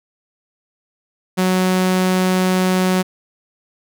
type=tone; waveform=sawtooth; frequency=185 Hz; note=F#3; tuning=in tune; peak=-10 dBFS; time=1.37-3.03 s; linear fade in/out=20 ms; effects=none